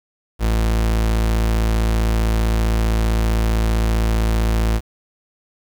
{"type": "tone", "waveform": "40% pulse", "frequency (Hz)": 55.4, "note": "A1", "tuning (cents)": 13, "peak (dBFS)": -14, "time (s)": [0.39, 4.81], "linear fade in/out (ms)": 50, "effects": ["7-bit"]}